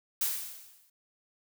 blue noise with exponential decay, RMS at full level -27 dBFS, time 0.21-0.9 s, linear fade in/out 5 ms, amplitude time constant 150 ms, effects none

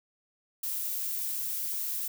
violet noise, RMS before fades -33 dBFS, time 0.63-2.08 s, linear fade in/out 5 ms, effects none

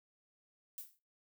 violet noise with exponential decay, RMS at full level -42 dBFS, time 0.78-0.99 s, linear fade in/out 1 ms, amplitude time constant 44 ms, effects noise-tail reverb RT60 0.3 s tail -22 dB re dry

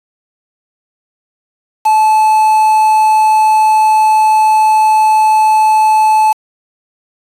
triangle tone with quantisation, 867 Hz, A5, 26 cents flat, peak -4 dBFS, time 1.85-6.33 s, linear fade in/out 10 ms, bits 4, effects resampled to 32000 Hz

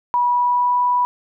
sine tone with pitch glide, 973 to 983.2 Hz, B5 to B5, -26 to -8 cents, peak -14 dBFS, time 0.14-1.05 s, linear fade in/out 0 ms, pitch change +18 cents, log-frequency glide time 0.28-0.79 s, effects none

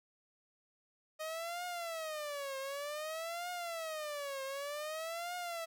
sawtooth tone with vibrato, 619 Hz, D#5, 9 cents flat, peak -35 dBFS, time 1.19-5.66 s, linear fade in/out 20 ms, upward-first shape triangle, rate 0.54 Hz, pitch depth 260 cents each way, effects none

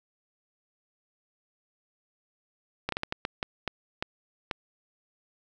slowing click train, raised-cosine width 0.3 ms, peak -13 dBFS, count 10, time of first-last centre 2.89-4.512 s, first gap 33 ms, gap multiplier 1.4, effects none

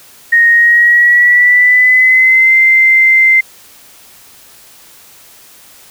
sine tone with pitch glide, 1864.7 to 2081 Hz, A#6 to C7, 0 to -10 cents, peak -4 dBFS, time 0.32-3.41 s, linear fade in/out 10 ms, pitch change +190 cents, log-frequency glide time 0.49-2.56 s, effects white hiss -40 dBFS RMS until 5.9 s

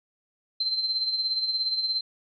sine tone with tremolo, 4109 Hz, C8, 32 cents flat, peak -22 dBFS, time 0.6-2.01 s, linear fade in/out 5 ms, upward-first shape sine, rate 17 Hz, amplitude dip 55%, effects none

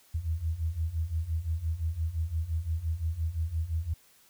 sine beating tone pair, 77.78 / 83.58 Hz, D#2 / E2, 0 / +24 cents, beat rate 5.8 Hz, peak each -33 / -30 dBFS, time 0.14-3.94 s, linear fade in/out 10 ms, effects white hiss -61 dBFS RMS until 4.29 s

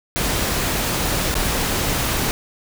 pink noise with dropouts, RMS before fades -21 dBFS, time 0.16-2.31 s, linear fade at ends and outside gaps 0 ms, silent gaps 1.342-1.353 s, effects none

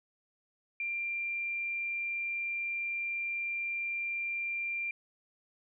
sine tone, 2377 Hz, D7, 20 cents sharp, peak -32 dBFS, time 0.8-4.91 s, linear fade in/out 2 ms, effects none

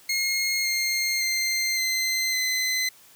20% pulse tone with pitch steps, 2149 / 2121 / 2093 / 2065 / 2038 Hz, C7 / C7 / C7 / C7 / C7, +46 / +23 / 0 / -23 / -46 cents, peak -18 dBFS, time 0.09-2.89 s, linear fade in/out 5 ms, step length 560 ms, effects white hiss -53 dBFS RMS until 3.15 s + high-pass 60 Hz 12 dB/octave

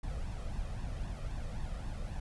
brown noise with flanger, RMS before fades -38 dBFS, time 0.03-2.2 s, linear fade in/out 5 ms, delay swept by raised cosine 1.1 to 1.64 ms, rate 3.8 Hz, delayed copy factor +0.6, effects resampled to 24000 Hz

